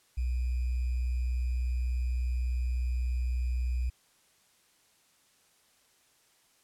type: tone with sample-and-hold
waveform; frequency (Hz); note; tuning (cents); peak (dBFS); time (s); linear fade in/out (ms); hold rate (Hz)
sine; 61.74; B1; 0; -27; 0.17-3.9; 10; 2450
effects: white hiss -66 dBFS RMS until 6.63 s + low-pass 11000 Hz 12 dB/octave